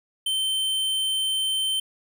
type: tone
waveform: square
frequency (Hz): 3100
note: G7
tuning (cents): -20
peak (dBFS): -23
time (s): 0.26-1.8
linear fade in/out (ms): 5
effects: none